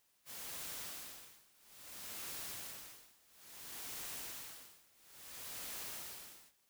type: noise with tremolo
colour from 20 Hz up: white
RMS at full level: -45 dBFS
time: 0.25-6.53 s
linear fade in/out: 50 ms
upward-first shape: sine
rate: 0.59 Hz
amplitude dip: 95%
effects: white hiss -75 dBFS RMS until 6.69 s